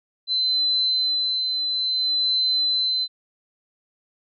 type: tone with tremolo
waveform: sine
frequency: 4051 Hz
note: B7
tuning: 43 cents sharp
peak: -18 dBFS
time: 0.27-3.08 s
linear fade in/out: 50 ms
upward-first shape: sine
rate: 0.57 Hz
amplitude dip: 35%
effects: none